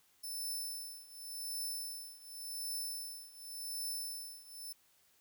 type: tone with tremolo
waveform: 10% pulse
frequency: 5290 Hz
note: E8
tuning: 5 cents sharp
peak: -31 dBFS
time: 0.23-4.73 s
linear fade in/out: 10 ms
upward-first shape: triangle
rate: 0.89 Hz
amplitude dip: 90%
effects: white hiss -70 dBFS RMS until 5.2 s